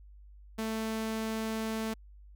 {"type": "tone", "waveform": "sawtooth", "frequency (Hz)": 221.3, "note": "A3", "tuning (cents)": 10, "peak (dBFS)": -28, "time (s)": [0.58, 1.94], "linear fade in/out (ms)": 10, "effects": ["added 50 Hz sine -50 dBFS peak until 2.35 s"]}